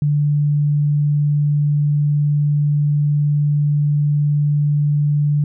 sine tone, 146.83 Hz, D3, in tune, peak -13 dBFS, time 0.02-5.44 s, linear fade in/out 2 ms, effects none

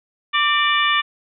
harmonic tone with a mistuned harmonic, 587.3 Hz, D5, in tune, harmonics 2 / 3 / 4 / 5 / 6, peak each -19 / -21 / -22 / -23 / -24 dBFS, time 0.33-1.02 s, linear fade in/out 20 ms, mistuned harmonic 3, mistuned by +42 cents, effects none

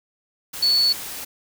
sine tone in noise, 4435 Hz, C#8, in tune, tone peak -15 dBFS, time 0.62-0.93 s, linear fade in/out 10 ms, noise white, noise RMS -33 dBFS, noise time 0.53-1.25 s, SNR +15 dB, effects none

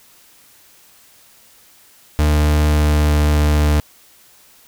40% pulse tone with pitch glide, 75.2 to 74.68 Hz, D2 to D2, +42 to +30 cents, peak -11 dBFS, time 2.19-3.8 s, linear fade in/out 0 ms, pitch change -12 cents, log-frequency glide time 2.65-3.14 s, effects white hiss -49 dBFS RMS until 4.67 s

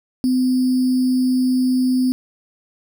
sine tone with sample-and-hold, 255 Hz, C4, 44 cents flat, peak -14 dBFS, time 0.24-2.12 s, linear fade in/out 0 ms, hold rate 4900 Hz, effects none

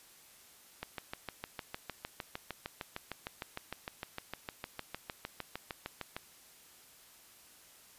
click train, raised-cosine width 0.3 ms, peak -22 dBFS, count 36, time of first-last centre 0.83-6.165 s, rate 6.56 Hz, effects white hiss -59 dBFS RMS until 7.98 s + resampled to 32000 Hz

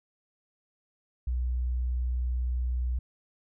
sine tone, 61.74 Hz, B1, in tune, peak -26 dBFS, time 1.27-2.99 s, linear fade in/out 5 ms, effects none

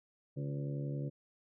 harmonic tone with a mistuned harmonic, 71 Hz, C#2, 42 cents sharp, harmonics 2 / 3 / 4 / 5 / 6 / 7 / 8, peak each -36 / -49 / -45 / -48 / -56 / -49 / -52 dBFS, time 0.36-1.1 s, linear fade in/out 20 ms, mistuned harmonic 6, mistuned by -38 cents, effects none

